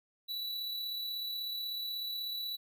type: tone with amplitude modulation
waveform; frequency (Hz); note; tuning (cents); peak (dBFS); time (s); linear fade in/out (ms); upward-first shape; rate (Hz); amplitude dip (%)
square; 3945; B7; -3; -35; 0.28-2.57; 20; sine; 36.3; 30
effects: none